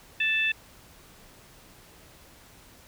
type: harmonic tone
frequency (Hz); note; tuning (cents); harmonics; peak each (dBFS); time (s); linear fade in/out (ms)
880; A5; 0; 2 / 3 / 4; -29 / -24 / -32; 0.2-0.52; 5
effects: pink hiss -53 dBFS RMS until 2.87 s